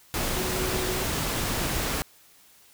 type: tone in noise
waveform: sine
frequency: 370 Hz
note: F#4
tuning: in tune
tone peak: -32 dBFS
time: 0.36-1.04 s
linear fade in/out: 0 ms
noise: pink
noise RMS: -28 dBFS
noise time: 0.14-2.02 s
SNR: -7 dB
effects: white hiss -56 dBFS RMS until 2.73 s